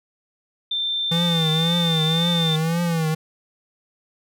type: tone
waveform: sine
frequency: 3571 Hz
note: A7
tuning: 25 cents sharp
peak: -21 dBFS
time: 0.71-2.56 s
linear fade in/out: 5 ms
type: tone with vibrato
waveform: square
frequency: 164.81 Hz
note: E3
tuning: in tune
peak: -20 dBFS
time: 1.11-3.15 s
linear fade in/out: 10 ms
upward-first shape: triangle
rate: 1.9 Hz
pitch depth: 100 cents each way
effects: none